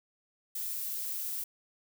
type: noise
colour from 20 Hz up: violet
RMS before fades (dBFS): -36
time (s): 0.55-1.44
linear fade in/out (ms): 5
effects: none